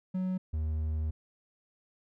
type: tone pair in turn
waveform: triangle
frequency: 185.4 / 77.95 Hz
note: F#3 / D#2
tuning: +4 / +4 cents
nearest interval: octave + minor third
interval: 1500 cents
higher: first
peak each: -27 dBFS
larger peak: neither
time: 0.14-0.38 / 0.53-1.11 s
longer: second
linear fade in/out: 10 ms
effects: none